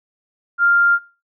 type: tone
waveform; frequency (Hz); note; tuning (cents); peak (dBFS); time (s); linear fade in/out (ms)
sine; 1396.9; F6; 0; -11; 0.58-0.99; 50
effects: noise-tail reverb RT60 0.4 s tail -21 dB re dry